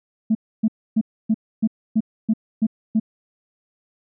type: tone bursts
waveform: sine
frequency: 220 Hz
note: A3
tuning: in tune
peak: -13 dBFS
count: 9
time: 0.3-2.999 s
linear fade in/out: 10 ms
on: 51 ms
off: 280 ms
effects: tanh soft clip ceiling -10 dBFS